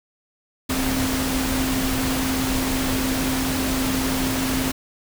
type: tone in noise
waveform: sine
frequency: 261.9 Hz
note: C4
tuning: 2 cents sharp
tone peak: -23 dBFS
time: 0.69-4.72 s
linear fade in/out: 10 ms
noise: pink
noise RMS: -25 dBFS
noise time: 0.69-4.72 s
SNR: -1 dB
effects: none